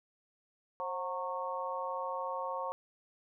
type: harmonic tone with a mistuned harmonic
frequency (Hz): 183.3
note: F#3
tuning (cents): -16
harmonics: 3 / 4 / 5 / 6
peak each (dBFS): -39 / -44 / -39 / -39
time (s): 0.8-2.72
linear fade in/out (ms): 0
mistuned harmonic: 3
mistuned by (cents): -52
effects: none